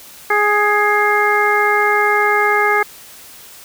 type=harmonic tone with a mistuned harmonic; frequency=415.3 Hz; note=G#4; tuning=in tune; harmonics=1 / 2 / 3 / 4 / 5; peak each=-18 / -18 / -18 / -18 / -18 dBFS; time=0.3-2.83 s; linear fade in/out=5 ms; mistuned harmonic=5; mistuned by=+30 cents; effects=white hiss -39 dBFS RMS until 3.64 s